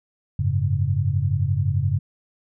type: chord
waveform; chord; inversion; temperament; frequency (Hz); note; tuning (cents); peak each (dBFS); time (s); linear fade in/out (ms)
sine; F# suspended second; none; just; 92.5 / 104.06 / 138.75; F#2 / G#2 / C#3; 0 / +4 / +2; -23; 0.39-1.99; 5
effects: none